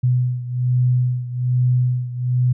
sine beating tone pair, 124.6 / 125.8 Hz, B2 / B2, +16 / +32 cents, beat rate 1.2 Hz, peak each -17 / -21 dBFS, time 0.03-2.53 s, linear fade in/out 10 ms, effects none

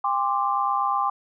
sine chord, G suspended fourth, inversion none, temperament equal with one note detuned, 803.2 / 1046.5 / 1174.7 Hz, G5 / C6 / D6, +42 / 0 / 0 cents, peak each -25 dBFS, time 0.04-1.1 s, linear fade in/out 5 ms, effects none

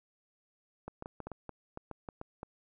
clicks, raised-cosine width 1 ms, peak -27 dBFS, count 12, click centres 0.88 / 1.024 / 1.059 / 1.203 / 1.27 / 1.317 / 1.493 / 1.774 / 1.913 / 2.088 / 2.214 / 2.431 s, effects none

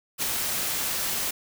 white noise with ADSR envelope, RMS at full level -25 dBFS, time 0.18-1.31 s, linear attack 46 ms, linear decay 3 ms, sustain -3 dB, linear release 6 ms, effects none

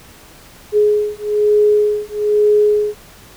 sine beating tone pair, 418.6 / 419.7 Hz, G#4 / G#4, +14 / +18 cents, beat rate 1.1 Hz, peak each -14 dBFS, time 0.72-2.95 s, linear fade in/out 50 ms, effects pink hiss -42 dBFS RMS until 3.36 s

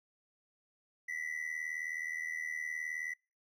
triangle ring-modulated tone, 1979 Hz, B6, 3 cents sharp, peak -32 dBFS, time 1.08-3.14 s, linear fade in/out 10 ms, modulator 39.6 Hz, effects noise-tail reverb RT60 0.3 s tail -25 dB re dry

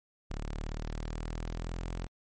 sawtooth linear sweep, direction up, 36.2 to 43.65 Hz, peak -31 dBFS, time 0.3-2.07 s, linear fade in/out 10 ms, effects MP3 32 kbps

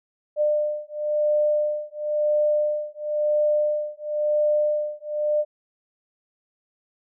sine beating tone pair, 599 / 599.97 Hz, D5 / D5, +34 / +37 cents, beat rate 0.97 Hz, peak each -23 dBFS, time 0.36-5.45 s, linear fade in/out 50 ms, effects none

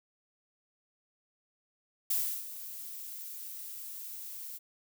violet noise with ADSR envelope, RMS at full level -29 dBFS, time 2.1-4.59 s, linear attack 7 ms, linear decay 320 ms, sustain -14 dB, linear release 27 ms, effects none

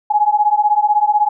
sine beating tone pair, 830.6 / 846.6 Hz, G#5 / G#5, 0 / +33 cents, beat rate 16 Hz, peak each -14 dBFS, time 0.1-1.29 s, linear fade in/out 10 ms, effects none

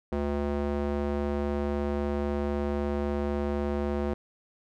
square tone with band-pass filter, 71.9 Hz, D2, 36 cents flat, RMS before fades -29 dBFS, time 0.12-4.14 s, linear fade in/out 5 ms, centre 420 Hz, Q 0.85, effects none

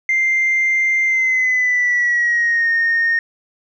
sine tone with pitch glide, 2093 to 1843.2 Hz, C7 to A#6, 0 to -20 cents, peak -12 dBFS, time 0.09-3.19 s, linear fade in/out 2 ms, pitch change -220 cents, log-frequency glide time 1.05-2.7 s, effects tanh soft clip ceiling -10 dBFS

